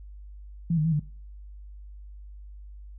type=tone with pitch steps; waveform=sine; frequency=167.8 / 153.3 / 163.5 / 149.3 Hz; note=E3 / D#3 / E3 / D3; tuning=+31 / -25 / -14 / +29 cents; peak=-21 dBFS; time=0.7-0.996 s; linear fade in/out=5 ms; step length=74 ms; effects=noise-tail reverb RT60 0.4 s tail -19 dB re dry + added 50 Hz sine -41 dBFS peak until 2.98 s